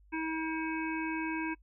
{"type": "harmonic tone", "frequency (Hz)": 320, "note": "D#4", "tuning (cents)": 49, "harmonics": [1, 3, 5, 7, 8], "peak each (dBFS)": [-34, -39, -41, -42, -43], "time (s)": [0.12, 1.55], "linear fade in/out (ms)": 20, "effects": ["noise-tail reverb RT60 0.1 s tail -25 dB re dry", "added 50 Hz sine -58 dBFS peak until 1.62 s"]}